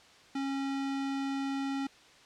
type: tone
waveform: square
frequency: 273.5 Hz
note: C#4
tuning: 23 cents flat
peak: -32 dBFS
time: 0.35-1.87 s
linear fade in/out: 5 ms
effects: white hiss -57 dBFS RMS until 2.25 s + low-pass 5000 Hz 12 dB/octave